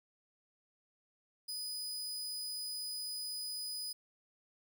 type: tone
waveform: sawtooth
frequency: 4978 Hz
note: D#8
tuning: in tune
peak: -36 dBFS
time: 1.48-3.93 s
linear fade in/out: 10 ms
effects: none